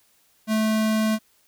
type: tone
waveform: square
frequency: 217.9 Hz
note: A3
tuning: 17 cents flat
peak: -20 dBFS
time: 0.47-1.19 s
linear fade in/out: 50 ms
effects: white hiss -62 dBFS RMS until 1.47 s